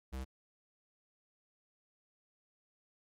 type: tone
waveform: square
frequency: 65.41 Hz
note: C2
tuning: in tune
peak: -39 dBFS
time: 0.12-0.25 s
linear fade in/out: 20 ms
effects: MP3 64 kbps